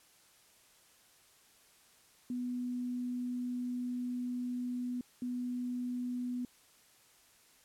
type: tone bursts at uneven times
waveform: sine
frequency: 246.9 Hz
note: B3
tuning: in tune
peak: -34 dBFS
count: 2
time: 2.3-5.01 / 5.22-6.45 s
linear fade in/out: 2 ms
effects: white hiss -64 dBFS RMS until 7.64 s + low-pass 12000 Hz 12 dB/octave